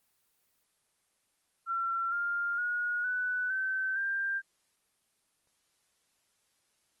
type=tone with pitch steps; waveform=sine; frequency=1358 / 1401 / 1445.4 / 1491.2 / 1538.5 / 1587.2 Hz; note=F6 / F6 / F#6 / F#6 / G6 / G6; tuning=-49 / +5 / -41 / +13 / -33 / +21 cents; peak=-29 dBFS; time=1.66-4.42 s; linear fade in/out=50 ms; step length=460 ms; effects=white hiss -74 dBFS RMS until 7 s + Opus 24 kbps